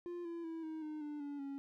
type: tone with pitch steps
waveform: triangle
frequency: 349.2 / 337.9 / 326.9 / 316.4 / 306.1 / 296.2 / 286.6 / 277.3 Hz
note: F4 / E4 / E4 / D#4 / D#4 / D4 / D4 / C#4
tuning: 0 / +43 / -14 / +29 / -28 / +15 / -42 / +1 cents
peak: -39 dBFS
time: 0.06-1.58 s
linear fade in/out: 0 ms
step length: 190 ms
effects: none